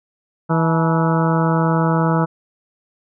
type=harmonic tone with a mistuned harmonic; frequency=162.9 Hz; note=E3; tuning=20 cents flat; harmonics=1 / 2 / 3 / 4 / 5 / 6 / 7 / 8 / 9; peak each=-16 / -23 / -24 / -26 / -25 / -26 / -30 / -25 / -31 dBFS; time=0.49-2.26 s; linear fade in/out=20 ms; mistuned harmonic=5; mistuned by=+82 cents; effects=none